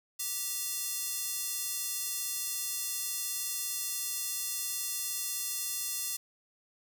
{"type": "tone with high-pass filter", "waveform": "square", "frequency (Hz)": 390.3, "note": "G4", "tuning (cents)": -8, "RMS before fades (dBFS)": -35, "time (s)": [0.19, 6.17], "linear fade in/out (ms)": 10, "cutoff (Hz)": 7000, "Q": 0.82, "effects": []}